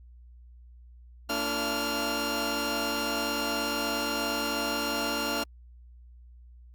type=tone cluster; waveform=15% pulse; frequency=225.9 / 289 / 337.5 / 1396 Hz; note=A3 / D4 / E4 / F6; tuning=+46 / -28 / +41 / -1 cents; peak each=-29 / -26 / -32 / -25 dBFS; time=1.29-5.44 s; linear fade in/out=10 ms; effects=added 60 Hz sine -48 dBFS peak until 6.74 s + Opus 48 kbps